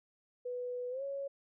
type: tone with pitch glide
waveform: sine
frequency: 493.9 to 554.4 Hz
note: B4 to C#5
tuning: 0 to 0 cents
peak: -36 dBFS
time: 0.45-1.28 s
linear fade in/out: 10 ms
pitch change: +200 cents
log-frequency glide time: 0.9-1.03 s
effects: none